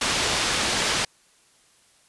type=low-pass noise; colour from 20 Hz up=white; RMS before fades=-24 dBFS; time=0.01-1.05 s; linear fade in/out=5 ms; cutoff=5100 Hz; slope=12 dB/octave; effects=white hiss -59 dBFS RMS until 2.08 s + resampled to 24000 Hz